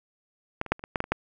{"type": "clicks", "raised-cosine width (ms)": 0.5, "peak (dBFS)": [-12, -24, -7, -30, -21, -10, -10, -25, -8], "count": 9, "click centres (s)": [0.614, 0.663, 0.72, 0.794, 0.839, 0.958, 1.004, 1.041, 1.12], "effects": []}